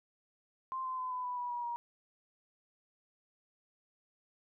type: tone with pitch steps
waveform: sine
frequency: 1046.5 / 1032.1 / 1017.9 / 1003.9 / 990 / 976.4 / 963 / 949.7 Hz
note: C6 / C6 / C6 / B5 / B5 / B5 / B5 / A#5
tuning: 0 / -24 / -48 / +28 / +4 / -20 / -44 / +32 cents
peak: -35 dBFS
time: 0.72-1.76 s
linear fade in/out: 0 ms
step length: 130 ms
effects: none